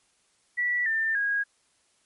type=tone with pitch steps; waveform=sine; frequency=1952 / 1790 / 1641.4 Hz; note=B6 / A6 / G#6; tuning=-21 / +29 / -21 cents; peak=-23 dBFS; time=0.57-1.44 s; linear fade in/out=20 ms; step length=290 ms; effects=white hiss -67 dBFS RMS until 2.05 s + MP3 48 kbps